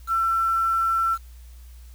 sine tone with quantisation, 1344 Hz, E6, 33 cents sharp, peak -19 dBFS, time 0.07-1.18 s, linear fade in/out 50 ms, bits 7, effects added 60 Hz sine -41 dBFS peak until 1.94 s + white hiss -57 dBFS RMS until 1.94 s

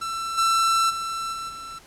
45% pulse tone with level steps, 1338 Hz, E6, 25 cents sharp, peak -27 / -18 / -27 / -30 / -35 dBFS, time 0.01-1.79 s, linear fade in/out 10 ms, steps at 0.37 / 0.89 / 1.32 / 1.48 s, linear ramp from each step 20 ms, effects pink hiss -50 dBFS RMS until 1.86 s + low-pass 11000 Hz 12 dB/octave

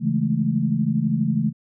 sine chord, A major seventh, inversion first, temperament equal, 138.59 / 164.81 / 207.7 / 220 Hz, C#3 / E3 / G#3 / A3, 0 / 0 / 0 / 0 cents, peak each -25 / -24 / -26 / -22 dBFS, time 0-1.53 s, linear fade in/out 50 ms, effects none

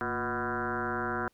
sine tone with frequency modulation, 870 Hz, A5, 20 cents flat, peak -29 dBFS, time 0.01-1.28 s, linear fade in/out 0 ms, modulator 128 Hz, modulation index 5.6, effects pink hiss -71 dBFS RMS until 1.33 s

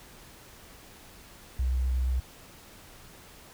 sine tone with vibrato, 63.7 Hz, C2, 46 cents flat, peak -24 dBFS, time 1.59-2.2 s, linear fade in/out 5 ms, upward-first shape square, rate 8.4 Hz, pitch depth 9 cents each way, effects pink hiss -51 dBFS RMS until 3.53 s

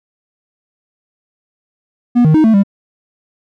triangle tone with pitch steps, 242 / 155.9 / 312 / 222.2 / 198.4 Hz, B3 / D#3 / D#4 / A3 / G3, -35 / +4 / +5 / +17 / +21 cents, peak -4 dBFS, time 2.15-2.635 s, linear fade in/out 20 ms, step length 97 ms, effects none

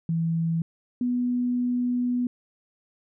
sine tone pair in turn, 164.81 / 246 Hz, E3 / B3, 0 / -7 cents, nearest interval perfect fifth, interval 693 cents, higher second, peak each -22 dBFS, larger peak neither, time 0.09-0.62 / 1.01-2.27 s, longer second, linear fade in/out 2 ms, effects none

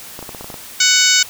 clicks, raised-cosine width 1 ms, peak -17 dBFS, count 8, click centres 0.191 / 0.227 / 0.292 / 0.348 / 0.41 / 0.444 / 0.502 / 0.542 s
harmonic tone, 744 Hz, F#5, 9 cents sharp, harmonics 2 / 3 / 4 / 5 / 6 / 7 / 8 / 9 / 10, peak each -19 / -19 / -19 / -19 / -19 / -19 / -19 / -19 / -19 dBFS, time 0.8-1.23 s, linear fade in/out 5 ms
effects white hiss -35 dBFS RMS until 1.29 s

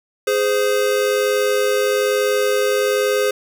square tone pair together, 415.3 / 516.4 Hz, G#4 / C5, 0 / -23 cents, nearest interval major third, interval 377 cents, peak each -19 dBFS, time 0.27-3.31 s, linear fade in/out 5 ms, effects none

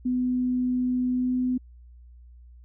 sine tone with pitch glide, 250.8 to 252.4 Hz, B3 to B3, +27 to +38 cents, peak -22 dBFS, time 0.05-1.58 s, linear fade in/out 10 ms, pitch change +11 cents, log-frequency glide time 1.1-1.33 s, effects added 60 Hz sine -46 dBFS peak until 2.64 s

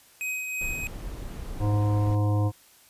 square tone with tremolo, 2520 Hz, D#7, 21 cents sharp, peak -28 dBFS, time 0.21-0.87 s, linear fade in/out 0 ms, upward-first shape triangle, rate 3 Hz, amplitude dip 40%
brown noise, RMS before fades -36 dBFS, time 0.61-2.15 s, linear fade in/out 2 ms
harmonic tone, 103.83 Hz, G#2, in tune, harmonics 1 / 3 / 5 / 7 / 9 / 10, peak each -21 / -31 / -35 / -38 / -40 / -41 dBFS, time 1.59-2.52 s, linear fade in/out 50 ms
effects white hiss -56 dBFS RMS until 2.89 s + resampled to 32000 Hz

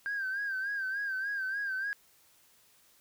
sine tone with vibrato, 1588 Hz, G6, 22 cents sharp, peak -30 dBFS, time 0.06-1.93 s, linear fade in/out 0 ms, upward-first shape sine, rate 3.4 Hz, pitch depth 75 cents each way, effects tanh soft clip ceiling -28 dBFS + white hiss -64 dBFS RMS until 3 s

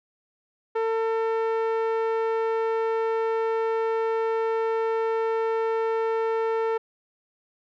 sawtooth tone with low-pass filter, 450 Hz, A4, 39 cents sharp, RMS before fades -25 dBFS, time 0.75-6.78 s, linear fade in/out 10 ms, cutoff 1400 Hz, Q 0.68, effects none

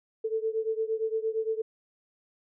sine beating tone pair, 440 / 448.7 Hz, A4 / A4, 0 / +34 cents, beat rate 8.7 Hz, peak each -29 / -31 dBFS, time 0.24-1.62 s, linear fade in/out 10 ms, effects none

